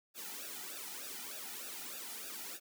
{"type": "noise with flanger", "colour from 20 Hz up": "white", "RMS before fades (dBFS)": -45, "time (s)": [0.14, 2.6], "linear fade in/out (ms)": 50, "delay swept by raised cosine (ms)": [0.94, 1.88], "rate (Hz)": 3.3, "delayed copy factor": -0.95, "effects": ["high-pass 200 Hz 12 dB/octave"]}